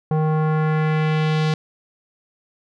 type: tone with low-pass filter sweep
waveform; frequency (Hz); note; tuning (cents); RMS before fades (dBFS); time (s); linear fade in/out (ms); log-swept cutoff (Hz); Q
square; 155.56; D#3; 0; -19; 0.11-1.54; 2; 810 to 4500; 1.4
effects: none